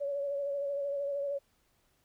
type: tone with vibrato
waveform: sine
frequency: 564 Hz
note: C#5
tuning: 30 cents sharp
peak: -31 dBFS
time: 0-1.39 s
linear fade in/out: 20 ms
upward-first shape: sine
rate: 13 Hz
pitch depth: 31 cents each way
effects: pink hiss -72 dBFS RMS until 2.04 s